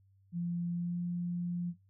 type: tone with pitch glide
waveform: sine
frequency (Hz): 172.8 to 174.81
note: F3 to F3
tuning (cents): -18 to +2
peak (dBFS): -32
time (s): 0.32-1.74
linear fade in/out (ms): 50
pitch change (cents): +20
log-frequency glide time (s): 0.72-0.98
effects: noise-tail reverb RT60 0.2 s tail -17 dB re dry + added 97 Hz sine -63 dBFS peak until 1.89 s